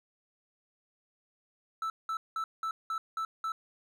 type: tone bursts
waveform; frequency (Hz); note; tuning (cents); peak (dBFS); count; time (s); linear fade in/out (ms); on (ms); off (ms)
triangle; 1318.5; E6; 0; -29; 7; 1.82-3.52; 2; 80; 190
effects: none